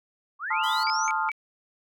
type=linear sweep; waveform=sine; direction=up; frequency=1046.5 to 6610 Hz; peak=-29 dBFS; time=0.39-1.11 s; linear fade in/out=50 ms
type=chord; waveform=sine; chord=F dominant seventh; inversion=first; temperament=equal; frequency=880 / 1046.5 / 1244.5 / 1396.9 Hz; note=A5 / C6 / Eb6 / F6; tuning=0 / 0 / 0 / 0 cents; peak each=-27 / -33 / -30 / -29 dBFS; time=0.5-1.3 s; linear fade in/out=10 ms
type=tone; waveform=sawtooth; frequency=987.8 Hz; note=B5; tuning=in tune; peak=-29 dBFS; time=0.63-0.84 s; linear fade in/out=10 ms
type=tone bursts; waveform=sine; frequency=2284 Hz; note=D7; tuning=49 cents flat; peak=-28 dBFS; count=3; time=0.87-1.317 s; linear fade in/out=0 ms; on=29 ms; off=180 ms
effects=none